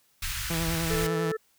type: band-stop noise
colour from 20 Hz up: pink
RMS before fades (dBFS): -32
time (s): 0.22-1.07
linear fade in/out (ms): 5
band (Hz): 110 to 1400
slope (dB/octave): 24
type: tone with vibrato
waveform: sawtooth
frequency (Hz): 164.81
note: E3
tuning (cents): 0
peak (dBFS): -24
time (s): 0.5-1.32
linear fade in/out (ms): 5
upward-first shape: triangle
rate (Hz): 10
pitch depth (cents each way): 45
type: harmonic tone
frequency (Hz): 440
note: A4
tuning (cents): 0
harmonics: 1 / 3 / 4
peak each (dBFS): -28 / -38 / -40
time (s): 0.9-1.37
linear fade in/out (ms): 10
effects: white hiss -66 dBFS RMS until 1.58 s